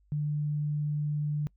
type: tone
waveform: sine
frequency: 148.6 Hz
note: D3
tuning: 21 cents sharp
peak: -27 dBFS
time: 0.12-1.47 s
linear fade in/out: 0 ms
effects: noise-tail reverb RT60 0.1 s tail -25 dB re dry + added 50 Hz sine -62 dBFS peak until 1.56 s